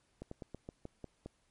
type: slowing click train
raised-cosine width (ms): 2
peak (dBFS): -30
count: 8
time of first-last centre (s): 0.22-1.26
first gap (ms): 94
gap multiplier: 1.15
effects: pink hiss -74 dBFS RMS until 1.5 s + MP3 48 kbps